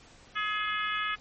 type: harmonic tone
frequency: 422.5 Hz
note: G#4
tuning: 30 cents sharp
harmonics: 3 / 4 / 5 / 6 / 7 / 8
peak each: -32 / -34 / -36 / -38 / -39 / -40 dBFS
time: 0.35-1.16 s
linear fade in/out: 20 ms
effects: pink hiss -55 dBFS RMS until 1.2 s + MP3 32 kbps